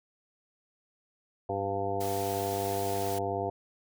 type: harmonic tone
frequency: 99 Hz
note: G2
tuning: 18 cents sharp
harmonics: 1 / 2 / 3 / 4 / 5 / 7 / 8 / 9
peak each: -38 / -44 / -41 / -35 / -36 / -33 / -42 / -40 dBFS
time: 1.49-3.5 s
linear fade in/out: 5 ms
type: noise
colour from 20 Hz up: white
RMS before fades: -41 dBFS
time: 2-3.19 s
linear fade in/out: 10 ms
effects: none